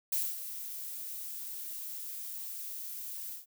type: noise with ADSR envelope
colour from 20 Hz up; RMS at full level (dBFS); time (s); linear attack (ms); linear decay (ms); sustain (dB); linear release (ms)
violet; -30; 0.12-3.46; 7; 230; -11; 140
effects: none